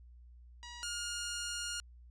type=tone pair in turn; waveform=10% pulse; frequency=961 / 1420.9 Hz; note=B5 / F6; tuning=-48 / +29 cents; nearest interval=perfect fifth; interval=677 cents; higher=second; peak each=-38 / -29 dBFS; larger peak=second; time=0.63-0.83 / 0.83-1.8 s; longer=second; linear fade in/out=0 ms; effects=added 60 Hz sine -53 dBFS peak until 2.1 s + resampled to 22050 Hz

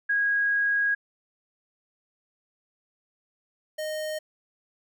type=tone pair in turn; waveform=sine / square; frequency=1645 / 618 Hz; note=G#6 / D#5; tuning=-17 / -12 cents; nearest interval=octave + perfect fourth; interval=1695 cents; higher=first; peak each=-21 / -30 dBFS; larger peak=first; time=0.09-0.95 / 3.78-4.19 s; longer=first; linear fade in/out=10 ms; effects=none

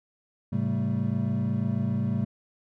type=tone cluster; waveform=triangle; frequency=107.3 / 133.6 / 194 / 222 Hz; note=A2 / C3 / G3 / A3; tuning=-43 / +36 / -18 / +16 cents; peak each=-28 dBFS; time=0.52-2.25 s; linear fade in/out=10 ms; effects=none

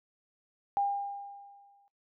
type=tone with exponential decay; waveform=sine; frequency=803 Hz; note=G5; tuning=41 cents sharp; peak=-24 dBFS; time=0.77-1.88 s; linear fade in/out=0 ms; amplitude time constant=240 ms; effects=noise-tail reverb RT60 0.1 s tail -17 dB re dry

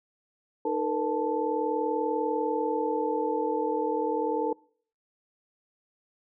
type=tone cluster; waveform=sine; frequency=307.8 / 447.4 / 487.7 / 878 Hz; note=D#4 / A4 / B4 / A5; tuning=-19 / +29 / -22 / -4 cents; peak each=-32 / -29 / -31 / -31 dBFS; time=0.65-4.53 s; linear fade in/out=5 ms; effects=noise-tail reverb RT60 0.5 s tail -23 dB re dry

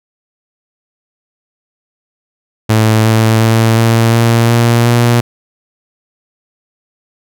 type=tone with pitch steps; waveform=sawtooth; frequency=110 / 111.47 / 112.96 / 114.47 / 116 / 117.56 / 119.13 Hz; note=A2 / A2 / A2 / A#2 / A#2 / A#2 / A#2; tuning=0 / +23 / +46 / -31 / -8 / +15 / +38 cents; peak=-3 dBFS; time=2.69-5.21 s; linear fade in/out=10 ms; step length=360 ms; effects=none

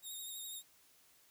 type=tone with vibrato; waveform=10% pulse; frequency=3729 Hz; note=A#7; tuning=in tune; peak=-37 dBFS; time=0.02-0.63 s; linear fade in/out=50 ms; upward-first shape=sine; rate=12 Hz; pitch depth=38 cents each way; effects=white hiss -67 dBFS RMS until 1.3 s

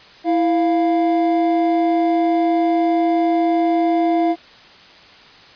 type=tone pair together; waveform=triangle; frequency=329.6 / 697.6 Hz; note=E4 / F5; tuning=0 / -2 cents; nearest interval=octave + minor second; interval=1298 cents; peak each=-14 / -16 dBFS; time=0.24-4.36 s; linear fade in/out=50 ms; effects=white hiss -44 dBFS RMS until 5.55 s + resampled to 11025 Hz

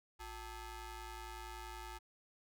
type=ring-modulated tone; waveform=sawtooth; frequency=414.7 Hz; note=G#4; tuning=3 cents flat; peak=-39 dBFS; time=0.19-1.99 s; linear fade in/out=20 ms; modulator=470 Hz; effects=none

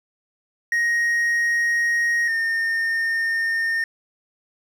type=tone pair in turn; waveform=triangle; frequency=1876 / 1824.7 Hz; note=A#6 / A#6; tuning=+11 / -37 cents; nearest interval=unison; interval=48 cents; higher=first; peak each=-16 / -18 dBFS; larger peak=first; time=0.72-2.28 / 2.28-3.84 s; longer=neither; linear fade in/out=2 ms; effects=none

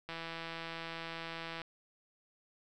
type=click train; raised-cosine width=0.3 ms; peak=-26 dBFS; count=253; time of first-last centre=0.09-1.617 s; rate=165 Hz; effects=none

